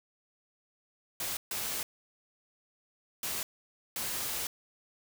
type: noise bursts at uneven times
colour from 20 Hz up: white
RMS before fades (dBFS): -35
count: 4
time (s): 1.2-1.37 / 1.51-1.83 / 3.23-3.43 / 3.96-4.47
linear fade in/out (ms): 2
effects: none